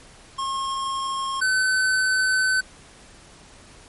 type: tone pair in turn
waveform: square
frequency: 1078 / 1520.4 Hz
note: C#6 / F#6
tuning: -49 / +47 cents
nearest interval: tritone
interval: 596 cents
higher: second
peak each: -25 / -19 dBFS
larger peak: second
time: 0.38-1.41 / 1.41-2.61 s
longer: second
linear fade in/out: 10 ms
effects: pink hiss -48 dBFS RMS until 3.88 s + MP3 48 kbps